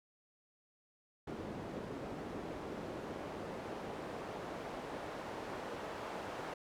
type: noise with band-pass filter sweep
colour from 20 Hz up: pink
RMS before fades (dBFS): -44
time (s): 1.27-6.54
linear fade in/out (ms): 5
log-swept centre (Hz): 340 to 720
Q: 0.82
effects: none